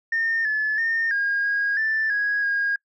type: tone with pitch steps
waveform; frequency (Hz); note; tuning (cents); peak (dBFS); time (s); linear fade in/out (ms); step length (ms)
sine; 1820 / 1725 / 1822 / 1626 / 1637 / 1766 / 1657 / 1631; A#6 / A6 / A#6 / G#6 / G#6 / A6 / G#6 / G#6; -42 / -35 / -40 / -37 / -25 / +6 / -4 / -32; -19; 0.12-2.76; 5; 330
effects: noise-tail reverb RT60 0.1 s tail -25 dB re dry + tanh soft clip ceiling -16 dBFS